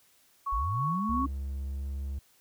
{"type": "tone with tremolo", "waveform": "sine", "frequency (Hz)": 1111, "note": "C#6", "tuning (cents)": 4, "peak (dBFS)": -28, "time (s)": [0.46, 1.26], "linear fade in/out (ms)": 10, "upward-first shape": "sine", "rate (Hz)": 3.1, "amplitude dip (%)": 35}
{"type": "linear sweep", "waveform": "sine", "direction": "up", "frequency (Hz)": [40.24, 280], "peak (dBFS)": -29, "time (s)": [0.52, 1.27], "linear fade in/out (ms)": 10}
{"type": "tone with pitch glide", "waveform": "triangle", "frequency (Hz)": [68.4, 68.84], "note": ["C#2", "C#2"], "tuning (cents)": [-23, -11], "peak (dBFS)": -30, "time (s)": [1.09, 2.19], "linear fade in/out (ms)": 5, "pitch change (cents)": 12, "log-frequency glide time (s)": [1.71, 1.91]}
{"effects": ["white hiss -64 dBFS RMS until 2.4 s"]}